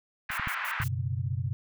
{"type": "band-pass noise", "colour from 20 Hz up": "white", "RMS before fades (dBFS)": -33, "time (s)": [0.29, 0.84], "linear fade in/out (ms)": 5, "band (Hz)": [1100, 2000], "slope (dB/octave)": 24}
{"type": "clicks", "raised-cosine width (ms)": 5, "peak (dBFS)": [-33, -27, -23], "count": 3, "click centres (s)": [0.303, 0.397, 0.473]}
{"type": "noise bursts", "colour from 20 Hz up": "blue", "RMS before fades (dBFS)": -42, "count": 4, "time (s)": [0.31, 0.883], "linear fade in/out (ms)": 5, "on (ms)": 69, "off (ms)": 99}
{"type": "chord", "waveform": "sine", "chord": "F# suspended fourth", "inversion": "none", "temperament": "equal with one note detuned", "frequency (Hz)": [94.12, 123.47, 138.59], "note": ["F#2", "B2", "C#3"], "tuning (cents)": [30, 0, 0], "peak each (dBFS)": [-32, -31, -35], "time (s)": [0.8, 1.53], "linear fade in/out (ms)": 0}
{"effects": []}